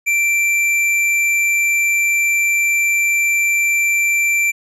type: tone with tanh clipping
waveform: sine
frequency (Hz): 2349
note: D7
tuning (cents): 0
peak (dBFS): -15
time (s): 0.06-4.52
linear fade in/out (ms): 20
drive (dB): 13
effects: resampled to 32000 Hz